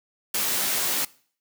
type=noise with comb filter; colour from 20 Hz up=white; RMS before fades=-25 dBFS; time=0.34-1.05 s; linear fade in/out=5 ms; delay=15 ms; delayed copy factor=+0.6; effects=noise-tail reverb RT60 0.5 s tail -22 dB re dry + high-pass 150 Hz 12 dB/octave